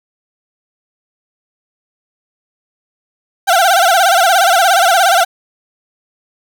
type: tone with vibrato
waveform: 30% pulse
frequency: 729 Hz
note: F#5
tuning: 26 cents flat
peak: -5 dBFS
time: 3.47-5.25 s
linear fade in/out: 20 ms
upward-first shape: sine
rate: 17 Hz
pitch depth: 150 cents each way
effects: none